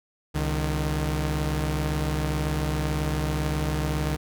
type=tone pair together; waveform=sawtooth; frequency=67.4 / 152.89 Hz; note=C#2 / D#3; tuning=-48 / -30 cents; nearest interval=octave + major second; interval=1418 cents; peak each=-23 dBFS; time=0.34-4.17 s; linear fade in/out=20 ms; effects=none